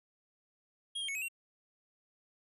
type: tone with pitch steps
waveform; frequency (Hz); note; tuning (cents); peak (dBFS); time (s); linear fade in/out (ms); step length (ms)
square; 3265 / 3187 / 2210 / 2545 / 2740; G#7 / G7 / C#7 / D#7 / F7; -30 / +28 / -6 / +39 / -34; -36; 0.95-1.285; 10; 67
effects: resampled to 32000 Hz